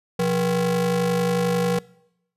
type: ring-modulated tone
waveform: square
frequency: 151.7 Hz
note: D#3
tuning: 44 cents flat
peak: -17 dBFS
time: 0.19-1.79 s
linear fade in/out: 5 ms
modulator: 329 Hz
effects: noise-tail reverb RT60 0.8 s tail -23 dB re dry + resampled to 32000 Hz